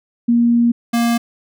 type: tone pair in turn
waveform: sine / square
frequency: 236.2 / 234.6 Hz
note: A#3 / A#3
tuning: +23 / +11 cents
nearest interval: unison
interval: 12 cents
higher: first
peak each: -10 / -14 dBFS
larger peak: first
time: 0.28-0.72 / 0.93-1.18 s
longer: first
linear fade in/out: 10 ms
effects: none